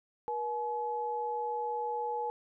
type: tone pair together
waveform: sine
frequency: 478.2 / 852 Hz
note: A#4 / G#5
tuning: +44 / +44 cents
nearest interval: minor seventh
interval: 1000 cents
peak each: -36 / -33 dBFS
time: 0.28-2.3 s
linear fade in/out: 0 ms
effects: none